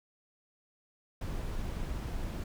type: noise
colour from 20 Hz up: brown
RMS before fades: -36 dBFS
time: 1.21-2.44 s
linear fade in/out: 5 ms
effects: none